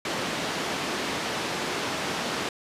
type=band-pass noise; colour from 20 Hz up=pink; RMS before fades=-30 dBFS; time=0.05-2.49 s; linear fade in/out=2 ms; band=220 to 5300 Hz; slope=12 dB/octave; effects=resampled to 32000 Hz